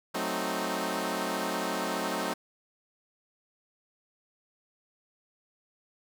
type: chord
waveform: 10% pulse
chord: F# diminished seventh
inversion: none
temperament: equal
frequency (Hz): 185 / 220 / 261.6 / 311.1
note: F#3 / A3 / C4 / Eb4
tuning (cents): 0 / 0 / 0 / 0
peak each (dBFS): -27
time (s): 0.14-2.34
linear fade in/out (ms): 10
effects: none